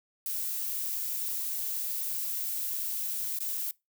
violet noise with dropouts, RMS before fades -33 dBFS, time 0.26-3.71 s, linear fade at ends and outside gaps 1 ms, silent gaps 3.388-3.404 s, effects noise-tail reverb RT60 0.2 s tail -22 dB re dry

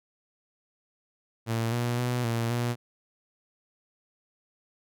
sawtooth tone with pitch steps, 114.4 / 120.2 / 123.1 / 116 / 120.1 Hz, A#2 / B2 / B2 / A#2 / B2, -32 / -46 / -5 / -8 / -48 cents, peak -22 dBFS, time 1.46-2.76 s, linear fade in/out 50 ms, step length 260 ms, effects none

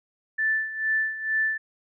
sine tone with tremolo, 1760 Hz, A6, in tune, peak -20 dBFS, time 0.38-1.58 s, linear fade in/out 10 ms, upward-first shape sine, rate 2.2 Hz, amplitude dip 75%, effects none

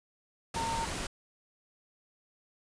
sine tone in noise, 914 Hz, A#5, 34 cents flat, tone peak -32 dBFS, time 0.56-0.85 s, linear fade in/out 5 ms, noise pink, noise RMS -36 dBFS, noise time 0.54-1.07 s, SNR +1 dB, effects resampled to 22050 Hz

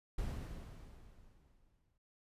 brown noise with exponential decay, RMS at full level -38 dBFS, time 0.18-1.98 s, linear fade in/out 5 ms, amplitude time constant 390 ms, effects noise-tail reverb RT60 0.1 s tail -24 dB re dry + resampled to 32000 Hz

